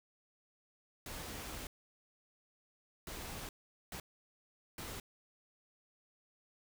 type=noise bursts at uneven times; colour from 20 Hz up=pink; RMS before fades=-45 dBFS; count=4; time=1.06-1.67 / 3.07-3.49 / 3.92-4 / 4.78-5 s; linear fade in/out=2 ms; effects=none